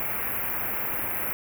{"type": "band-stop noise", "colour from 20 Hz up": "white", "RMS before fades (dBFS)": -29, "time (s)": [0, 1.33], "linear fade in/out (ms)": 0, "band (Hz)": [2500, 12000], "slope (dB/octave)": 48, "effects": []}